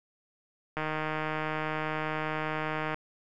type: click train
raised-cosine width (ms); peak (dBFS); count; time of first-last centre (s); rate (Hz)
0.5; -17; 338; 0.77-2.944; 155
effects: none